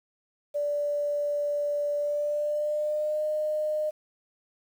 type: tone with pitch glide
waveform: sine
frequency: 583 to 610.6 Hz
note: D5 to D#5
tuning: -13 to -33 cents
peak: -25 dBFS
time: 0.54-3.91 s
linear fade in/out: 20 ms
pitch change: +80 cents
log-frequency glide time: 1.96-3.24 s
effects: 9-bit